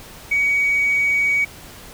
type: tone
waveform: sine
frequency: 2257 Hz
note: C#7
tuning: 31 cents sharp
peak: -14 dBFS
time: 0.31-1.45 s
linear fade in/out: 10 ms
effects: tanh soft clip ceiling -11 dBFS + pink hiss -40 dBFS RMS until 1.93 s